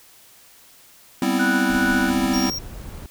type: chord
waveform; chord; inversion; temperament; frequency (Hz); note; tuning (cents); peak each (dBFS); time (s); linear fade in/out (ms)
square; C major seventh; second; equal; 196 / 246.9 / 261.6 / 329.6; G3 / B3 / C4 / E4; 0 / 0 / 0 / 0; -26 / -25 / -23 / -26; 1.22-2.5; 2
type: tone with tremolo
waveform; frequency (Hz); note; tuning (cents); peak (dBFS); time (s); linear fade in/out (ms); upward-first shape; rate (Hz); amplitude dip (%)
sine; 1475; F#6; -6; -20; 1.39-2.1; 10; sine; 2.5; 40
type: noise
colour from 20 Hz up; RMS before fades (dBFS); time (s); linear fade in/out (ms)
brown; -35; 1.7-3.06; 2
type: tone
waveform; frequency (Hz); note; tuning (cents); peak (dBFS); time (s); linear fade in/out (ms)
square; 5588; F8; 0; -26; 2.33-2.59; 10
effects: white hiss -50 dBFS RMS until 3.1 s